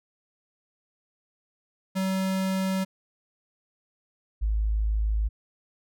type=tone pair in turn; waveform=square / sine; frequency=190 / 53.32 Hz; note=F#3 / G#1; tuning=+46 / +46 cents; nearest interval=octave + minor seventh; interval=2200 cents; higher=first; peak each=-25 / -22 dBFS; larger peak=second; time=1.95-2.85 / 4.41-5.29 s; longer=first; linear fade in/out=20 ms; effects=none